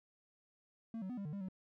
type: tone with pitch steps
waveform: triangle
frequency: 226.7 / 188 / 249.2 / 199.2 / 150 / 199.7 / 187.7 Hz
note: A#3 / F#3 / B3 / G3 / D3 / G3 / F#3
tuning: -48 / +28 / +16 / +28 / +37 / +32 / +25 cents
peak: -38 dBFS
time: 0.94-1.486 s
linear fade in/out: 2 ms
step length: 78 ms
effects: none